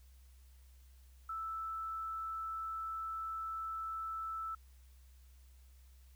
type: tone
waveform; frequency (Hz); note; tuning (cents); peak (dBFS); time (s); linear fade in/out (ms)
sine; 1318.5; E6; 0; -38; 1.29-4.55; 5
effects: added 64 Hz sine -57 dBFS peak until 6.15 s + white hiss -71 dBFS RMS until 6.15 s